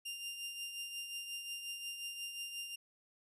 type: tone with tremolo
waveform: sawtooth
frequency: 2794 Hz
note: F7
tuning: in tune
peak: -36 dBFS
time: 0.05-2.76 s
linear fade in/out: 10 ms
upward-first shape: triangle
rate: 5.6 Hz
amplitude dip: 55%
effects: resampled to 32000 Hz